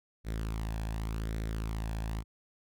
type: tone with flanger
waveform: sawtooth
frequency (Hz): 54.7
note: A1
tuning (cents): -9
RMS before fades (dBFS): -35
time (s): 0.24-2.24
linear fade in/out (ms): 50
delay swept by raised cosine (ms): 0.51 to 1.2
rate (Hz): 0.87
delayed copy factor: +0.5
effects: none